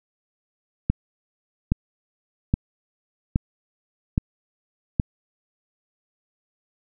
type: click train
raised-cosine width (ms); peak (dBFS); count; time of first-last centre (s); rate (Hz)
5; -6; 6; 0.9-4.998; 1.22
effects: none